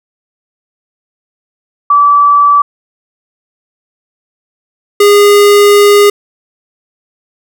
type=tone pair in turn; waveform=sine / square; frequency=1155 / 409.2 Hz; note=D6 / G#4; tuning=-29 / -26 cents; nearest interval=octave + tritone; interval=1797 cents; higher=first; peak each=-3 dBFS; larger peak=neither; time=1.9-2.62 / 5-6.1 s; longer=second; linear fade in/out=5 ms; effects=none